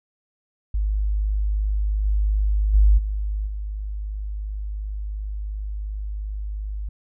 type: tone with level steps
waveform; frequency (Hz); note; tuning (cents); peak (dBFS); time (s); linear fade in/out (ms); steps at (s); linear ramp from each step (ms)
sine; 51.4; G#1; -17; -19 / -17 / -11 / -22 / -26; 0.74-6.89; 5; 2.04 / 2.73 / 2.97 / 3.46; 20
effects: none